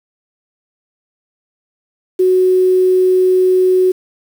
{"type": "tone with quantisation", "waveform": "sine", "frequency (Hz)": 370, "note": "F#4", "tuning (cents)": 0, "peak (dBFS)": -8, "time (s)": [2.19, 3.92], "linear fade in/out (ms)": 10, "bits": 6, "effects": []}